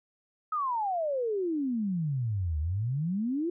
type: exponential two-way sweep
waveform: sine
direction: down then up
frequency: 1291 to 73.42 to 356.7 Hz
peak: -27 dBFS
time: 0.52-3.5 s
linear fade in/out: 5 ms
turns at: 2.59 s
effects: none